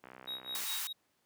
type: click train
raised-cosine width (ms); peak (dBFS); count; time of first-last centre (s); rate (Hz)
0.5; -34; 39; 0.04-0.635; 63.9
type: tone with tremolo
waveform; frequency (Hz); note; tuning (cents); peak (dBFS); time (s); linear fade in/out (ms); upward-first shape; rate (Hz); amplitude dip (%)
triangle; 3795; A#7; +30; -35; 0.27-0.93; 10; sine; 4.9; 95
type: high-pass noise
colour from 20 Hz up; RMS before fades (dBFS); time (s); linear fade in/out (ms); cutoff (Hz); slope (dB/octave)
white; -38; 0.55-0.87; 0; 800; 96
effects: pink hiss -75 dBFS RMS until 1.25 s + high-pass 150 Hz 12 dB/octave